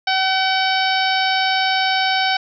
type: harmonic tone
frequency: 760 Hz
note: F#5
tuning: 46 cents sharp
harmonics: 1 / 2 / 3 / 4 / 5 / 6 / 7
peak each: -19 / -22 / -24 / -25 / -26 / -27 / -27 dBFS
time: 0.07-2.37 s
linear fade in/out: 5 ms
effects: none